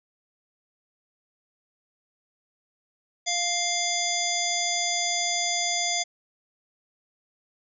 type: harmonic tone with a mistuned harmonic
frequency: 698.5 Hz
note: F5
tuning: in tune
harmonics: 1 / 3 / 5 / 7 / 9 / 10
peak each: -31 / -31 / -31 / -31 / -31 / -31 dBFS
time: 3.26-6.04 s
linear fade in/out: 20 ms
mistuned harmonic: 5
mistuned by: -23 cents
effects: none